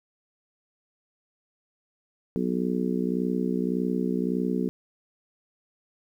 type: harmonic tone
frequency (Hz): 61.74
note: B1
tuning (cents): 0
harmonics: 3 / 4 / 5 / 6 / 7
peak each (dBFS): -28 / -28 / -34 / -32 / -33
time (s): 2.36-4.69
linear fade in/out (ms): 0
effects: 10-bit